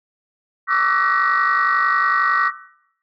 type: tone cluster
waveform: sine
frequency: 1136 / 1187 / 1322 / 1499 / 1900 Hz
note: C#6 / D6 / E6 / F#6 / A#6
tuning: +42 / +18 / +5 / +22 / +33 cents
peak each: -20 dBFS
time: 0.67-2.52 s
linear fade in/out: 50 ms
effects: noise-tail reverb RT60 0.7 s tail -17 dB re dry + tanh soft clip ceiling -8 dBFS